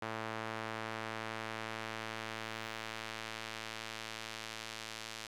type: tone with band-pass filter sweep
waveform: sawtooth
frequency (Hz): 111.2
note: A2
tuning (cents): +19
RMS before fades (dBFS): -43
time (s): 0.02-5.27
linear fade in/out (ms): 5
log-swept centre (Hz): 1300 to 4400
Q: 0.74
effects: resampled to 32000 Hz + 10-bit